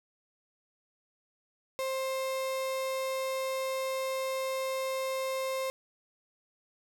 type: tone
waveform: 35% pulse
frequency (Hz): 528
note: C5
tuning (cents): +16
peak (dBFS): -29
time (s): 1.79-5.7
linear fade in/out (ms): 0
effects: none